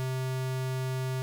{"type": "tone", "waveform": "square", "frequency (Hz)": 130, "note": "C3", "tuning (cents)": -11, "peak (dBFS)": -30, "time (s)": [0, 1.22], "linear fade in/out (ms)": 0, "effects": []}